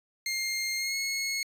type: tone with pitch glide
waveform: 20% pulse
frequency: 2119 to 2177 Hz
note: C7 to C#7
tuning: +21 to -32 cents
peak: -24 dBFS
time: 0.26-1.43 s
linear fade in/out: 2 ms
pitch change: +47 cents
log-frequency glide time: 0.77-0.96 s
effects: resampled to 32000 Hz